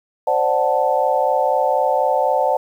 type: chord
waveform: sine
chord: D dominant seventh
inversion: third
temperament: equal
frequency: 523.3 / 587.3 / 740 / 880 Hz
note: C5 / D5 / F#5 / A5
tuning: 0 / 0 / 0 / 0 cents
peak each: -20 dBFS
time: 0.27-2.57 s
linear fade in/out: 5 ms
effects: 8-bit